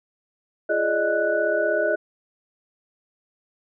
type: tone cluster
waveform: sine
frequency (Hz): 343.7 / 419.1 / 584 / 620 / 1479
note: F4 / G#4 / D5 / D#5 / F#6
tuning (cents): -28 / +16 / -10 / -6 / -1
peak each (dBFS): -29 / -27 / -28 / -22 / -26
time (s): 0.69-1.96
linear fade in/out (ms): 10
effects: none